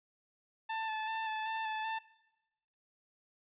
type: tone with vibrato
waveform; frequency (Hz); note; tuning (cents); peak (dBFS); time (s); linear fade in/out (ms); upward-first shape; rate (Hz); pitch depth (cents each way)
sawtooth; 880; A5; 0; -31; 0.69-1.99; 10; square; 2.6; 18
effects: noise-tail reverb RT60 1.0 s tail -19 dB re dry + resampled to 8000 Hz